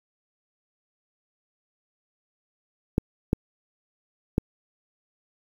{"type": "clicks", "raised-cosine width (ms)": 3, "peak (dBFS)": -7, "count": 3, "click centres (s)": [2.981, 3.331, 4.381], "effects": ["7-bit"]}